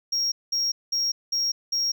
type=tone bursts; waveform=sine; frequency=5588 Hz; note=F8; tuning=in tune; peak=-19 dBFS; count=5; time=0.12-1.92 s; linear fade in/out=10 ms; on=200 ms; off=200 ms; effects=tanh soft clip ceiling -21 dBFS + 10-bit